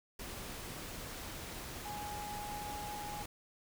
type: tone in noise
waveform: sine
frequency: 830.6 Hz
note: G#5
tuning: in tune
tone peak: -42 dBFS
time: 1.85-3.23 s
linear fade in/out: 5 ms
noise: pink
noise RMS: -45 dBFS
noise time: 0.19-3.26 s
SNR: 0 dB
effects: none